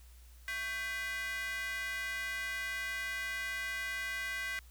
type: tone with high-pass filter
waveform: square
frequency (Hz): 222.8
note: A3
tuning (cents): +22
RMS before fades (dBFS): -38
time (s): 0.48-4.59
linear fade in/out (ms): 0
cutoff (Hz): 1800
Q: 7.9
effects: added 60 Hz sine -53 dBFS peak until 4.7 s + white hiss -64 dBFS RMS until 4.7 s